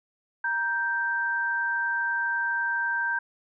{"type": "tone pair together", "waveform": "sine", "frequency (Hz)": [939.9, 1568], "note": ["A#5", "G6"], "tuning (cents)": [14, 0], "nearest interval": "major sixth", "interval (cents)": 886, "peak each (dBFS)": [-31, -25], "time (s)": [0.44, 3.19], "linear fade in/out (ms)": 5, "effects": []}